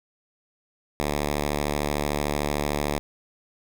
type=tone; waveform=5% pulse; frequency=73.3 Hz; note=D2; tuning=3 cents flat; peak=-13 dBFS; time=1-2.99 s; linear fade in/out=0 ms; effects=none

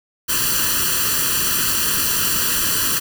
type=noise with comb filter; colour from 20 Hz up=white; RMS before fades=-19 dBFS; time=0.28-3 s; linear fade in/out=20 ms; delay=0.68 ms; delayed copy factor=+0.95; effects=none

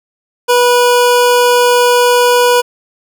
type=tone; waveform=25% pulse; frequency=488.6 Hz; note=B4; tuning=19 cents flat; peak=-3 dBFS; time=0.48-2.62 s; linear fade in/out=20 ms; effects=none

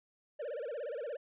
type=tone with vibrato; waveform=triangle; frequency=526 Hz; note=C5; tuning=9 cents sharp; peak=-35 dBFS; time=0.39-1.17 s; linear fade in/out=10 ms; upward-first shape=sine; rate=17 Hz; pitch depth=260 cents each way; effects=resampled to 8000 Hz

